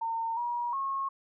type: tone with pitch steps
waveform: sine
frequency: 911 / 957 / 1088 Hz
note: A#5 / A#5 / C#6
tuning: -40 / +45 / -33 cents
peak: -29 dBFS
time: 0.01-1.09 s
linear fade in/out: 10 ms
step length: 360 ms
effects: none